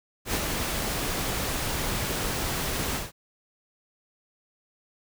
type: noise with ADSR envelope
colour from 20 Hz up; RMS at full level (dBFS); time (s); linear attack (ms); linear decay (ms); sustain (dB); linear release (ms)
pink; -26; 0.25-3.12; 86; 56; -3; 170
effects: none